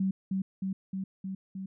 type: tone with echo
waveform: sine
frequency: 191.2 Hz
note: G3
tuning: 43 cents flat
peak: -25 dBFS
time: 0-0.11 s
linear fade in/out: 5 ms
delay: 310 ms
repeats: 5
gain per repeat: -2 dB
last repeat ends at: 1.66 s
effects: none